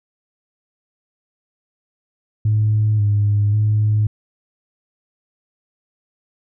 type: tone with pitch steps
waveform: sine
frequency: 107.2 / 103.2 / 106.5 Hz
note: A2 / G#2 / G#2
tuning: -45 / -10 / +44 cents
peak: -12 dBFS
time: 2.45-4.07 s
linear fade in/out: 5 ms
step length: 540 ms
effects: tanh soft clip ceiling -9 dBFS